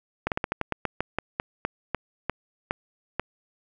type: slowing click train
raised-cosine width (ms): 0.5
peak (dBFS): -10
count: 16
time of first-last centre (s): 0.27-3.196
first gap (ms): 48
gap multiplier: 1.18
effects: none